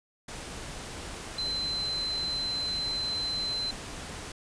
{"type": "tone in noise", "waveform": "sine", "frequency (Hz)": 4070, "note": "C8", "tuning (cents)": -49, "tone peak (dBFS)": -29, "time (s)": [1.38, 3.71], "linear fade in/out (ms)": 5, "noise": "pink", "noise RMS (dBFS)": -40, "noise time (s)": [0.28, 4.32], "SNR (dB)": 8, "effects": ["resampled to 22050 Hz"]}